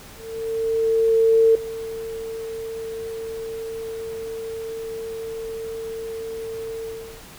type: tone with ADSR envelope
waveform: sine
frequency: 450.5 Hz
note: A4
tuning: 41 cents sharp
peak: -11 dBFS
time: 0.15-7.23 s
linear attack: 1400 ms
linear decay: 4 ms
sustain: -17 dB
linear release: 380 ms
effects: pink hiss -43 dBFS RMS until 7.38 s